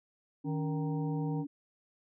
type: harmonic tone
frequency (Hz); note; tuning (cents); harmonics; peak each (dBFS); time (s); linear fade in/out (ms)
155.56; D#3; 0; 1 / 3 / 5 / 6; -32 / -42 / -46 / -48; 0.44-1.45; 50
type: tone with pitch glide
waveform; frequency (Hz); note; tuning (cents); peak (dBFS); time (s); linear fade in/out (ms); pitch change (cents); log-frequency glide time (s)
sine; 282.6 to 285.1; C#4 to C#4; +34 to +49; -36; 0.44-1.47; 10; +15; 0.61-1.13
effects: none